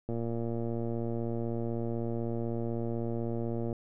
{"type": "click train", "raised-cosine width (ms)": 2, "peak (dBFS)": -22, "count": 423, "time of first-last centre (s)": [0.09, 3.728], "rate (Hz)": 116, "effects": []}